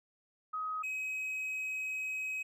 sine / triangle tone pair in turn, 1262 / 2539 Hz, D#6 / D#7, +24 / +34 cents, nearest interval octave, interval 1210 cents, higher second, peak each -34 / -33 dBFS, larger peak second, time 0.53-0.83 / 0.83-2.43 s, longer second, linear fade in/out 10 ms, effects none

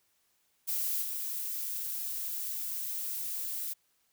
violet noise with level steps, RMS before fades -32 / -36 dBFS, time 0.67-3.74 s, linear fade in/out 20 ms, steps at 1.01 s, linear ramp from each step 20 ms, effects white hiss -73 dBFS RMS until 4.12 s

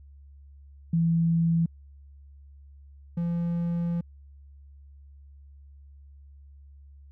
sine / triangle tone pair in turn, 166.2 / 170.87 Hz, E3 / F3, +15 / -38 cents, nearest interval unison, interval 47 cents, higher second, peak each -20 / -23 dBFS, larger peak first, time 0.93-1.66 / 3.17-4.01 s, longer second, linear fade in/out 5 ms, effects added 70 Hz sine -47 dBFS peak until 7.11 s

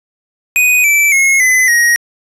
square tone with pitch steps, 2489 / 2322 / 2167 / 2022 / 1886.3 Hz, D#7 / D7 / C#7 / B6 / A#6, 0 / -20 / -40 / +40 / +20 cents, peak -8 dBFS, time 0.56-1.96 s, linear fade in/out 0 ms, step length 280 ms, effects resampled to 32000 Hz

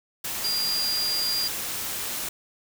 sine tone in noise, 4800 Hz, D8, 37 cents sharp, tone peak -24 dBFS, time 0.44-1.48 s, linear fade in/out 5 ms, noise white, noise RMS -31 dBFS, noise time 0.24-2.29 s, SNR +4 dB, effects none

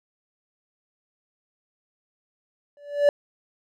triangle tone with exponential growth, 578 Hz, D5, 28 cents flat, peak -9 dBFS, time 2.77-3.09 s, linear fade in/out 1 ms, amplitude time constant 69 ms, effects none

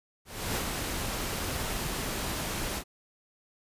pink noise with ADSR envelope, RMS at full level -30 dBFS, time 0.25-2.84 s, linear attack 310 ms, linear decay 62 ms, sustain -3 dB, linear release 67 ms, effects resampled to 32000 Hz

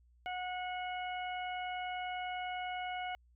harmonic tone, 730 Hz, F#5, 24 cents flat, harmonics 1 / 2 / 3 / 4, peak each -38 / -46 / -45 / -48 dBFS, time 0.26-3.15 s, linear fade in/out 0 ms, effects added 60 Hz sine -63 dBFS peak until 3.35 s

